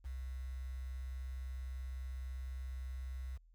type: tone with quantisation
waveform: sine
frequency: 64.6 Hz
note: C2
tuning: 21 cents flat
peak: -40 dBFS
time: 0.04-3.38 s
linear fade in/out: 20 ms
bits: 10
effects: added 41 Hz sine -61 dBFS peak until 3.54 s